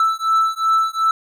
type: beating tone pair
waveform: triangle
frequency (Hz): 1318.5 / 1321.2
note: E6 / E6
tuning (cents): 0 / +4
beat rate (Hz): 2.7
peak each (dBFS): -16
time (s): 0-1.11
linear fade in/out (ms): 2
effects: none